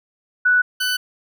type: tone pair in turn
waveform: sine / 20% pulse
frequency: 1480 / 1497.2 Hz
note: F#6 / F#6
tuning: 0 / +20 cents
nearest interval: unison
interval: 20 cents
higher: second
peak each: -12 / -14 dBFS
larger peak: first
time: 0.45-0.62 / 0.8-0.97 s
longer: neither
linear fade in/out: 10 ms
effects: none

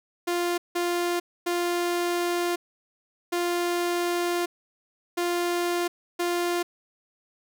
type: tone bursts at uneven times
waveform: sawtooth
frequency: 349.2 Hz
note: F4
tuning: in tune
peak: -20 dBFS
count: 6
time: 0.27-0.58 / 0.75-1.2 / 1.46-2.56 / 3.32-4.46 / 5.17-5.88 / 6.19-6.63 s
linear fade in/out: 10 ms
effects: none

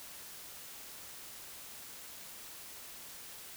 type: silence
effects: white hiss -49 dBFS RMS until 3.56 s

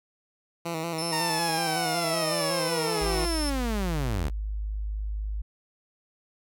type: tone with vibrato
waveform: 10% pulse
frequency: 164.6 Hz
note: E3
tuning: 2 cents flat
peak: -21 dBFS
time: 0.65-3.26 s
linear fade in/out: 10 ms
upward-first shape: square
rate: 5.4 Hz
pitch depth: 45 cents each way
type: tone with tremolo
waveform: 30% pulse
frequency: 5320 Hz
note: E8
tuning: 15 cents sharp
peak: -27 dBFS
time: 0.98-3.5 s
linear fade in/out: 5 ms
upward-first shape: sine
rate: 0.88 Hz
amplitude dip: 25%
type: linear sweep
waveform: sawtooth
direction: down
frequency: 932.3 to 61.8 Hz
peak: -24 dBFS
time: 1.12-4.3 s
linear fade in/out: 10 ms
type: tone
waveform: sine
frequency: 51.91 Hz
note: G#1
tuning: in tune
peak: -28 dBFS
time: 3.01-5.42 s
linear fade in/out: 10 ms
effects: none

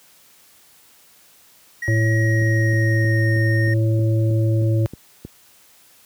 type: tone with pitch glide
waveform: triangle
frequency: 1898 to 1847.2 Hz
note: A#6 to A#6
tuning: +31 to -16 cents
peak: -22 dBFS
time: 1.82-3.74 s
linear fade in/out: 5 ms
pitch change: -47 cents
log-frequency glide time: 2.12-3.35 s
type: harmonic tone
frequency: 111.1 Hz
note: A2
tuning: 17 cents sharp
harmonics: 1 / 3 / 5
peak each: -15 / -25 / -29 dBFS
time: 1.88-4.86 s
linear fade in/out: 0 ms
type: click train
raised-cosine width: 3 ms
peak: -19 dBFS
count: 10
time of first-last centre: 2.42-5.25 s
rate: 3.18 Hz
effects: white hiss -52 dBFS RMS until 6.05 s + high-pass 60 Hz 12 dB/octave

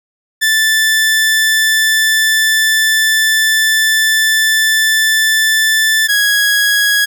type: tone pair in turn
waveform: sawtooth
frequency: 1760 / 1660.1 Hz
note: A6 / G#6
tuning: 0 / -1 cents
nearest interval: minor second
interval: 101 cents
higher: first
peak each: -6 dBFS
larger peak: neither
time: 0.41-6.08 / 6.08-7.06 s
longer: first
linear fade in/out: 20 ms
effects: none

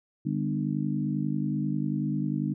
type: harmonic tone with a mistuned harmonic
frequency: 50.2 Hz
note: G1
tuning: 42 cents sharp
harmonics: 3 / 4 / 5 / 6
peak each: -30 / -31 / -32 / -33 dBFS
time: 0.25-2.54 s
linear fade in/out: 10 ms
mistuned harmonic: 3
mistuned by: -22 cents
effects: none

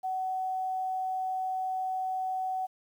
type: tone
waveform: sine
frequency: 751 Hz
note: F#5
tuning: 26 cents sharp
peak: -29 dBFS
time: 0.03-2.67 s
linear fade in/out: 20 ms
effects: 10-bit

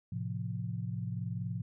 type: chord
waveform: sine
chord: F major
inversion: first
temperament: equal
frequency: 110 / 130.81 / 174.61 Hz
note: A2 / C3 / F3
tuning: 0 / 0 / 0 cents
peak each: -37 / -39 / -39 dBFS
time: 0.12-1.62 s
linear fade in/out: 5 ms
effects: none

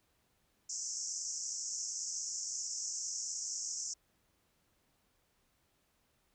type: band-pass noise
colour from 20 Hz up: pink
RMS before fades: -40 dBFS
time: 0.69-3.94 s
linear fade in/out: 10 ms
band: 5400 to 7500 Hz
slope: 96 dB/octave
effects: pink hiss -75 dBFS RMS until 6.34 s

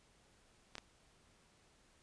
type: clicks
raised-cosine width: 0.2 ms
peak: -27 dBFS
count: 2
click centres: 0.754 / 0.782 s
effects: pink hiss -69 dBFS RMS until 2.02 s + resampled to 22050 Hz

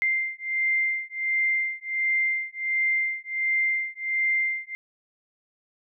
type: beating tone pair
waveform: sine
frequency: 2093 / 2094.4 Hz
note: C7 / C7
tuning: 0 / +1 cents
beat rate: 1.4 Hz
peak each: -26 dBFS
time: 0.02-4.75 s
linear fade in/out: 0 ms
effects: none

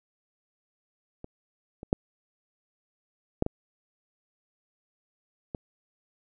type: clicks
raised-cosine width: 2 ms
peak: -26 / -26 / -8 / -9 / -15 / -20 dBFS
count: 6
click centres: 1.244 / 1.831 / 1.929 / 3.424 / 3.464 / 5.548 s
effects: none

